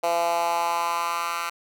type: tone with high-pass filter sweep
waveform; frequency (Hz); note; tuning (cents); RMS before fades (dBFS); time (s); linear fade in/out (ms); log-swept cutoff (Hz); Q
10% pulse; 170; F3; -46; -25; 0.03-1.5; 10; 620 to 1400; 3.1
effects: none